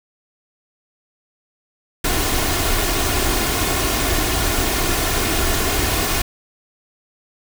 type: noise with comb filter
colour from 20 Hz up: pink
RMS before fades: -19 dBFS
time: 2.04-6.22 s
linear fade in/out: 5 ms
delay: 2.8 ms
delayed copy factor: +0.5
effects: none